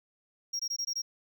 triangle tone bursts, 5600 Hz, F8, 4 cents sharp, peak -29 dBFS, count 6, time 0.53-1.02 s, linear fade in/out 10 ms, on 65 ms, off 20 ms, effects none

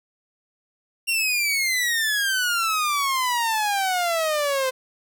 sawtooth exponential sweep, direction down, 2780 to 512 Hz, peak -17 dBFS, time 1.07-4.71 s, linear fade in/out 20 ms, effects none

